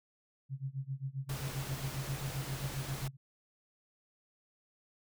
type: tone with tremolo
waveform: sine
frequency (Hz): 135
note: C#3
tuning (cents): -45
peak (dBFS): -33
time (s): 0.49-3.17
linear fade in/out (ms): 50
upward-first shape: sine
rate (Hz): 7.5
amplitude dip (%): 95
type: noise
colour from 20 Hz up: pink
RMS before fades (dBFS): -43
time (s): 1.29-3.08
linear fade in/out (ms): 5
effects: none